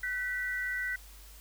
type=tone pair together; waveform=sine; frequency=1510.3 / 1956 Hz; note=F#6 / B6; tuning=+35 / -17 cents; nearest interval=major third; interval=448 cents; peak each=-35 / -33 dBFS; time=0.03-0.96 s; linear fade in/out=5 ms; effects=added 50 Hz sine -50 dBFS peak until 1.4 s + white hiss -55 dBFS RMS until 1.4 s